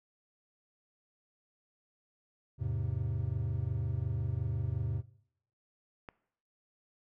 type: chord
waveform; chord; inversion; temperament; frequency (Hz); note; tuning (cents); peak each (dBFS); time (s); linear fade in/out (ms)
triangle; E augmented; none; equal with one note detuned; 82.41 / 105.21 / 130.81; E2 / G#2 / B#2; 0 / +23 / 0; -36 / -33 / -33; 2.58-5.03; 50
type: click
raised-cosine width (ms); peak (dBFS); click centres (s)
0.5; -29; 6.088
effects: noise-tail reverb RT60 0.7 s tail -20 dB re dry